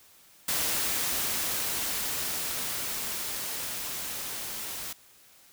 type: noise with level ramp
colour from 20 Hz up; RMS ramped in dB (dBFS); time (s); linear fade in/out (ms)
white; -28 to -37; 0.48-4.93; 5
effects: white hiss -57 dBFS RMS until 5.52 s